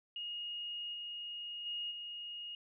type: tone with level steps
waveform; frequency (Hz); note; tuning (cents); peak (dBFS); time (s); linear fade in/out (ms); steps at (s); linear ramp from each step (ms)
sine; 2865; F7; +44; -39 / -41 / -37 / -42; 0.16-2.55; 2; 0.93 / 1.65 / 1.9; 20
effects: none